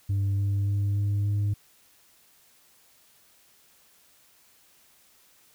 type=tone with pitch steps; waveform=sine; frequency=98.9 / 99.76 / 100.63 / 101.5 / 102.39 Hz; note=G2 / G2 / G2 / G#2 / G#2; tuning=+16 / +31 / +46 / -39 / -24 cents; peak=-20 dBFS; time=0.09-1.54 s; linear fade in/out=10 ms; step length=290 ms; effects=tanh soft clip ceiling -22 dBFS + white hiss -60 dBFS RMS until 5.54 s